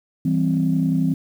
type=chord; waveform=sine; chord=C major; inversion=first; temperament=equal; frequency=164.81 / 196 / 261.6 Hz; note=E3 / G3 / C4; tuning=0 / 0 / 0 cents; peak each=-19 / -24 / -20 dBFS; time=0.25-1.14 s; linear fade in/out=5 ms; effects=tanh soft clip ceiling -8 dBFS + 8-bit